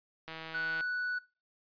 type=click train; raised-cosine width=0.3 ms; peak=-27 dBFS; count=86; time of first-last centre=0.28-0.808 s; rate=161 Hz
type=tone; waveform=triangle; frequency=1480 Hz; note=F#6; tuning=in tune; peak=-30 dBFS; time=0.54-1.19 s; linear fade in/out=10 ms
effects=noise-tail reverb RT60 0.3 s tail -21 dB re dry + resampled to 11025 Hz